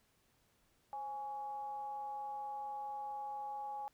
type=tone with frequency modulation; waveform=sine; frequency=830.6 Hz; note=G#5; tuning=in tune; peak=-40 dBFS; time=0.93-3.88 s; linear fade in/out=0 ms; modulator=299 Hz; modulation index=0.32; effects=pink hiss -74 dBFS RMS until 3.93 s